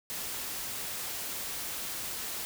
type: noise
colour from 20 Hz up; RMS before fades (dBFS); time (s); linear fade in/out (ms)
white; -37; 0.1-2.45; 0
effects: none